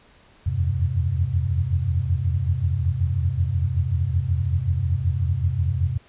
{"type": "tone cluster", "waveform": "sine", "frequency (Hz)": [83.1, 88.5, 96.3, 129.2], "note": ["E2", "F2", "G2", "C3"], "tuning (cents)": [15, 23, -30, -21], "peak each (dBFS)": -25, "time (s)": [0.46, 5.98], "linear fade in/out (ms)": 10, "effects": ["pink hiss -54 dBFS RMS until 6.08 s", "resampled to 8000 Hz"]}